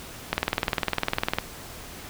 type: click train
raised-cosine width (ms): 0.3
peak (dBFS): -6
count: 22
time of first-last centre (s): 0.33-1.385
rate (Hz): 19.9
effects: pink hiss -41 dBFS RMS until 2.09 s